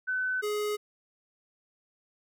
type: tone pair in turn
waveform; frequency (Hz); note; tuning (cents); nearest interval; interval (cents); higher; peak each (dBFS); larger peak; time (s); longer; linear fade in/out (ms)
sine / square; 1511 / 418.9; F#6 / G#4; +36 / +15; octave + minor seventh; 2221; first; -27 / -29; first; 0.07-0.42 / 0.42-0.77; neither; 20
effects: none